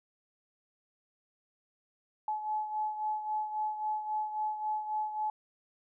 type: beating tone pair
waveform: sine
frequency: 855 / 858.7 Hz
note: A5 / A5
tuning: -50 / -42 cents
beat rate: 3.7 Hz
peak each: -32 / -39 dBFS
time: 2.28-5.3 s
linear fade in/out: 2 ms
effects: none

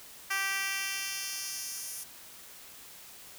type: tone with high-pass filter sweep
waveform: 10% pulse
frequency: 390.2 Hz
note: G4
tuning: 8 cents flat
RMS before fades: -35 dBFS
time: 0.3-2.04 s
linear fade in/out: 10 ms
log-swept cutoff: 1500 to 8700 Hz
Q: 1.1
effects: white hiss -50 dBFS RMS until 3.38 s

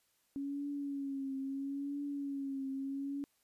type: tone with vibrato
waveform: sine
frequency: 277.2 Hz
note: C#4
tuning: in tune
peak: -36 dBFS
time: 0.36-3.24 s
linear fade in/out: 0 ms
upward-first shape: triangle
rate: 0.75 Hz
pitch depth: 60 cents each way
effects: white hiss -75 dBFS RMS until 3.43 s + resampled to 32000 Hz

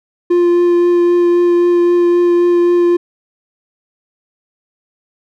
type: tone with vibrato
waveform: triangle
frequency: 349.2 Hz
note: F4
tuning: in tune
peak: -6 dBFS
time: 0.3-2.97 s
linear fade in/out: 10 ms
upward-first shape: triangle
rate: 3.8 Hz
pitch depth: 11 cents each way
effects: none

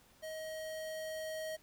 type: tone with level ramp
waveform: square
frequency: 631 Hz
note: D#5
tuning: 24 cents sharp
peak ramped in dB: -42 to -39 dBFS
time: 0.22-1.57 s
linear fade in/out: 20 ms
effects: pink hiss -65 dBFS RMS until 1.62 s

